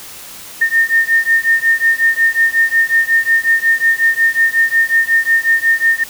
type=beating tone pair; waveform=sine; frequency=1820 / 1825.5 Hz; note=A#6 / A#6; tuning=-42 / -37 cents; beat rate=5.5 Hz; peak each=-13 dBFS; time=0.61-6.04 s; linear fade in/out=10 ms; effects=white hiss -33 dBFS RMS until 6.09 s